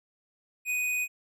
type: tone with tanh clipping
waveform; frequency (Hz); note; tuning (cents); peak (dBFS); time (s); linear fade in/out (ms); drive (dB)
sine; 2489; D#7; 0; -28; 0.65-1.08; 50; 17
effects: none